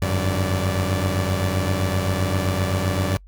sawtooth tone cluster, 91.8 / 99.5 / 148.5 / 580 Hz, F#2 / G2 / D3 / D5, -13 / +26 / +20 / -22 cents, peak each -18 / -22 / -27 / -25 dBFS, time 0.02-3.17 s, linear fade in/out 0 ms, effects noise-tail reverb RT60 0.1 s tail -26 dB re dry + added 47 Hz sine -42 dBFS peak until 3.27 s

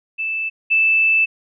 sine tone pair in turn, 2637 / 2637 Hz, E7 / E7, 0 / 0 cents, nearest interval unison, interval 0 cents, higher neither, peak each -20 / -12 dBFS, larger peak second, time 0.18-0.5 / 0.7-1.26 s, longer second, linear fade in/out 20 ms, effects none

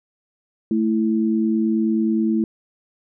sine tone pair together, 220.6 / 330 Hz, A3 / E4, +5 / +2 cents, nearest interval perfect fifth, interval 697 cents, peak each -18 / -21 dBFS, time 0.71-2.44 s, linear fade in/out 2 ms, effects none

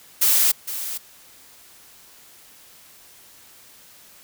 blue noise with echo, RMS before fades -17 dBFS, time 0.21-0.52 s, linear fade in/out 10 ms, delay 460 ms, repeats 1, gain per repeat -12 dB, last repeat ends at 0.98 s, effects white hiss -49 dBFS RMS until 4.23 s

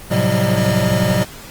square tone cluster, 109.4 / 130.1 / 180 / 191.9 / 607 Hz, A2 / C3 / F#3 / G3 / D#5, -9 / -9 / -47 / -37 / -43 cents, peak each -21 dBFS, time 0.1-1.25 s, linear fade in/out 20 ms, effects pink hiss -36 dBFS RMS until 1.5 s + Opus 24 kbps

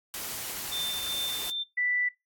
white noise, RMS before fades -36 dBFS, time 0.14-1.5 s, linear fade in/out 0 ms
sine tone with tremolo, 3570 Hz, A7, 24 cents sharp, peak -29 dBFS, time 0.71-1.64 s, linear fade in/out 20 ms, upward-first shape triangle, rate 2.5 Hz, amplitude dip 45%
sine tone, 1975.5 Hz, B6, in tune, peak -25 dBFS, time 1.77-2.09 s, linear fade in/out 10 ms
effects noise-tail reverb RT60 0.2 s tail -19 dB re dry + AAC 64 kbps

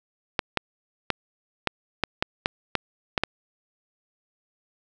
clicks, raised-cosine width 0.3 ms, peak -5 dBFS, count 10, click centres 0.392 / 0.573 / 1.103 / 1.673 / 2.037 / 2.225 / 2.459 / 2.753 / 3.178 / 3.236 s, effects none

